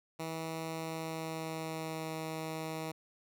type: tone with pitch glide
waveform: 10% pulse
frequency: 161.7 to 159.29 Hz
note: E3 to D#3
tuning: -33 to +41 cents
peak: -29 dBFS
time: 0.19-2.92 s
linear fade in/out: 10 ms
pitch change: -26 cents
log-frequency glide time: 0.81-2.13 s
effects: none